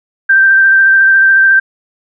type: tone with vibrato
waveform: sine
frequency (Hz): 1568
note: G6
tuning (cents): 0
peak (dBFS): -4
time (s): 0.29-1.6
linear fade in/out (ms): 10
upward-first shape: sine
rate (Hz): 14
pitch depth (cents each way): 16
effects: none